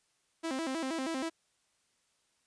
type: tone with vibrato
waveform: sawtooth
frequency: 293.7 Hz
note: D4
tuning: in tune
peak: -29 dBFS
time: 0.43-1.3 s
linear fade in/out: 20 ms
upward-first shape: square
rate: 6.3 Hz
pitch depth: 190 cents each way
effects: white hiss -74 dBFS RMS until 2.46 s + resampled to 22050 Hz